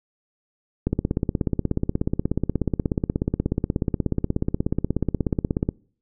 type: click train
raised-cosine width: 3 ms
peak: -8 dBFS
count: 81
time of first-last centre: 0.87-5.689 s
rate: 16.6 Hz
effects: noise-tail reverb RT60 0.5 s tail -25 dB re dry